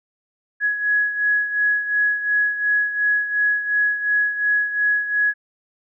sine beating tone pair, 1676 / 1678.8 Hz, G#6 / G#6, +15 / +18 cents, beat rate 2.8 Hz, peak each -18 / -24 dBFS, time 0.6-5.34 s, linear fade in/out 50 ms, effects none

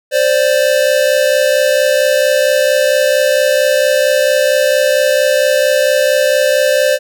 square tone pair together, 522.9 / 587.3 Hz, C5 / D5, -1 / 0 cents, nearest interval major second, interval 201 cents, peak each -13 dBFS, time 0.11-6.99 s, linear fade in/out 50 ms, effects none

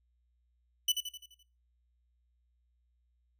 sawtooth tone with echo, 2982 Hz, F#7, 13 cents sharp, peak -22 dBFS, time 0.88-0.92 s, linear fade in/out 5 ms, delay 85 ms, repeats 6, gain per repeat -6 dB, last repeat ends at 1.43 s, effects noise-tail reverb RT60 0.3 s tail -17 dB re dry + added 60 Hz sine -70 dBFS peak until 3.39 s

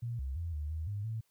sine tone with pitch steps, 118.2 / 66.5 / 84.3 / 74.6 / 79.4 / 102.2 / 111.6 Hz, A#2 / C2 / E2 / D2 / D#2 / G#2 / A2, +24 / +29 / +39 / +28 / +36 / -27 / +25 cents, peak -34 dBFS, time 0.02-1.21 s, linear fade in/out 10 ms, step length 170 ms, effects white hiss -75 dBFS RMS until 1.3 s

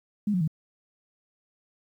sine tone with pitch steps, 207.7 / 180.81 / 157.41 Hz, G#3 / F#3 / D#3, 0 / -40 / +20 cents, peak -22 dBFS, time 0.27-0.477 s, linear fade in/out 5 ms, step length 69 ms, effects 10-bit

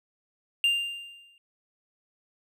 triangle tone with exponential decay, 2794 Hz, F7, in tune, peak -17 dBFS, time 0.64-1.38 s, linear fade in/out 1 ms, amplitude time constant 160 ms, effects none

